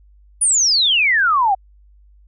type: exponential sweep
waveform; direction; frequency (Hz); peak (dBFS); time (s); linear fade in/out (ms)
sine; down; 9890 to 742; -12; 0.41-1.55; 10
effects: added 50 Hz sine -46 dBFS peak until 2.27 s